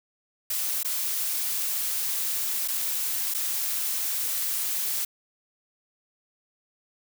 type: noise with dropouts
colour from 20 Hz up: blue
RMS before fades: -28 dBFS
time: 0.5-5.05 s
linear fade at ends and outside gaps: 5 ms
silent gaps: 0.832-0.846 / 2.678-2.683 / 3.34-3.346 s
effects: none